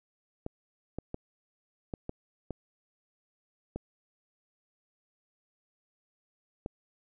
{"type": "clicks", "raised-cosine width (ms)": 2, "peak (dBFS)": -22, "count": 8, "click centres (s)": [0.464, 0.986, 1.144, 1.938, 2.094, 2.507, 3.76, 6.661], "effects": []}